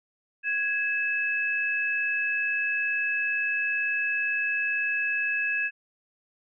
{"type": "tone pair together", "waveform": "sine", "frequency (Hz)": [1661.2, 2599], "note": ["G#6", "E7"], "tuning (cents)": [0, -25], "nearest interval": "minor sixth", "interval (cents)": 775, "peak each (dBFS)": -27, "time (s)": [0.43, 5.71], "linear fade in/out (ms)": 50, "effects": []}